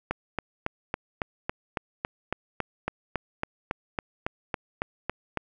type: click train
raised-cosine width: 0.5 ms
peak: -12 dBFS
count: 20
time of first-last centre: 0.11-5.373 s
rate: 3.61 Hz
effects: none